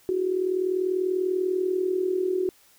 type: tone with amplitude modulation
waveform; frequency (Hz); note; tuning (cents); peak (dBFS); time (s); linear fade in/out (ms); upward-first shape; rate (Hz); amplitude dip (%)
sine; 370; F#4; 0; -19; 0.09-2.49; 0; sine; 40.2; 70
effects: white hiss -58 dBFS RMS until 2.78 s